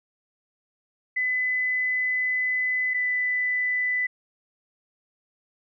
sine tone pair in turn, 2009 / 1995.1 Hz, B6 / B6, +29 / +17 cents, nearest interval unison, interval 12 cents, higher first, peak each -22 dBFS, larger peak neither, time 1.16-2.94 / 2.94-4.07 s, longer first, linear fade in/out 10 ms, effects none

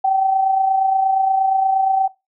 sine tone with amplitude modulation, 770 Hz, G5, 31 cents flat, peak -11 dBFS, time 0.04-2.08 s, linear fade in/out 10 ms, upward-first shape sine, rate 28.5 Hz, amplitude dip 45%, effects noise-tail reverb RT60 0.2 s tail -17 dB re dry

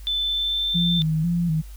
sine tone with pitch glide, 3520 to 3561 Hz, A7 to A7, 0 to +20 cents, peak -21 dBFS, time 0.07-1.02 s, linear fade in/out 0 ms, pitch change +20 cents, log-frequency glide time 0.18-0.73 s
sine tone with vibrato, 164.81 Hz, E3, in tune, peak -19 dBFS, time 0.74-1.62 s, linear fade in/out 20 ms, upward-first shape square, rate 2 Hz, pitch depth 76 cents each way
effects added 50 Hz sine -36 dBFS peak until 1.76 s + white hiss -52 dBFS RMS until 1.76 s

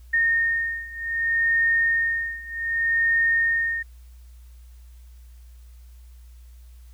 sine beating tone pair, 1837 / 1837.65 Hz, A#6 / A#6, -26 / -25 cents, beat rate 0.65 Hz, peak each -24 / -22 dBFS, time 0.13-3.83 s, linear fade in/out 10 ms, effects added 60 Hz sine -43 dBFS peak until 6.93 s + white hiss -62 dBFS RMS until 6.93 s

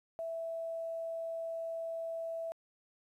sine tone with quantisation, 659.3 Hz, E5, in tune, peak -36 dBFS, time 0.19-2.52 s, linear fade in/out 0 ms, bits 11, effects resampled to 32000 Hz

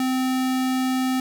square tone, 258.5 Hz, C4, 21 cents flat, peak -21 dBFS, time 0-1.2 s, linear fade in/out 2 ms, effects none

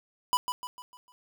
square tone with echo, 991 Hz, B5, 6 cents sharp, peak -22 dBFS, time 0.33-0.37 s, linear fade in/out 0 ms, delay 150 ms, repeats 5, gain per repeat -7 dB, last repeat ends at 1.12 s, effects none

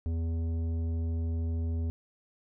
sine tone with tanh clipping, 82.41 Hz, E2, in tune, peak -30 dBFS, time 0.06-1.9 s, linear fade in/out 0 ms, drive 11 dB, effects none

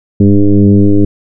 sine tone with frequency modulation, 100 Hz, G2, 35 cents sharp, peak -3 dBFS, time 0.2-1.05 s, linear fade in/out 5 ms, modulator 101 Hz, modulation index 2.7, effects none

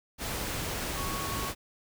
sine tone in noise, 1108.7 Hz, C#6, in tune, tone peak -37 dBFS, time 0.94-1.53 s, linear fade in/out 50 ms, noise pink, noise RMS -34 dBFS, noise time 0.18-1.55 s, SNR -6 dB, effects none

